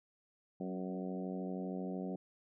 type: harmonic tone with a mistuned harmonic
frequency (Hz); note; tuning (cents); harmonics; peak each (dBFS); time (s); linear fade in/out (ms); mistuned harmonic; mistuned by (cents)
92.9; F#2; +7; 2 / 3 / 4 / 5 / 6 / 7 / 8; -40 / -44 / -46 / -48 / -50 / -51 / -52; 0.6-2.16; 5; 3; -27
effects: none